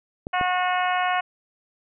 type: clicks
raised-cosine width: 2 ms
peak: -17 dBFS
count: 2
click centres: 0.269 / 0.412 s
type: harmonic tone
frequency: 363.5 Hz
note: F#4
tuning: 31 cents flat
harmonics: 2 / 3 / 4 / 5 / 6 / 7 / 8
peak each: -23 / -27 / -29 / -31 / -33 / -34 / -35 dBFS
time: 0.33-1.21 s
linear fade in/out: 10 ms
effects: none